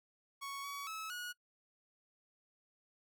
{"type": "tone with pitch steps", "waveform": "sawtooth", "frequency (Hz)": [1111, 1129, 1297, 1454], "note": ["C#6", "C#6", "E6", "F#6"], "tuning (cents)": [4, 31, -28, -31], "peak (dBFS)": -38, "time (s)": [0.41, 1.33], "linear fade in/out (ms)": 20, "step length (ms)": 230, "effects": ["noise-tail reverb RT60 0.1 s tail -23 dB re dry"]}